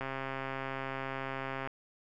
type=click train; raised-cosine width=0.5 ms; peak=-22 dBFS; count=224; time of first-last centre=0.01-1.674 s; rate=134 Hz; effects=none